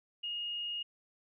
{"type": "tone", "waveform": "sine", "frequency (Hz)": 2859, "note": "F7", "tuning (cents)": 40, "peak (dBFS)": -35, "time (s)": [0.23, 0.83], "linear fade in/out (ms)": 10, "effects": []}